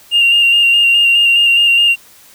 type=tone with vibrato; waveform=triangle; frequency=2794 Hz; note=F7; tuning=in tune; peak=-4 dBFS; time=0.11-1.96 s; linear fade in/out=50 ms; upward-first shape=square; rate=4.8 Hz; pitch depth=20 cents each way; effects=tanh soft clip ceiling -4 dBFS + white hiss -43 dBFS RMS until 2.34 s